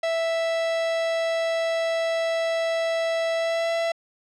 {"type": "tone with pitch glide", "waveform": "45% pulse", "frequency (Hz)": [659.3, 667], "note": ["E5", "E5"], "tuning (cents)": [0, 20], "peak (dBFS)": -22, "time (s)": [0.03, 3.92], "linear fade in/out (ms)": 5, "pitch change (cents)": 20, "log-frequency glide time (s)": [3.35, 3.7], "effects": ["low-pass 5000 Hz 12 dB/octave"]}